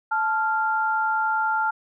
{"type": "tone pair together", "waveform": "sine", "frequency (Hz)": [875, 1389], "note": ["A5", "F6"], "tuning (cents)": [-10, -10], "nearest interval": "minor sixth", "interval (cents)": 800, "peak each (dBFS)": -23, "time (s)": [0.11, 1.71], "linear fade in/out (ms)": 10, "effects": []}